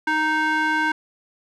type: tone with band-pass filter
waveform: square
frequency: 311.2 Hz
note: D#4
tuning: in tune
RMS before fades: -21 dBFS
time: 0.07-0.92 s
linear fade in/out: 5 ms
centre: 1400 Hz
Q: 2.5
effects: none